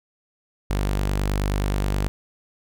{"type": "tone", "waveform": "sawtooth", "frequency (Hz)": 49.44, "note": "G1", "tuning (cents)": 15, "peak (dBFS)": -17, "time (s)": [0.7, 2.08], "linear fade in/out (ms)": 0, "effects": []}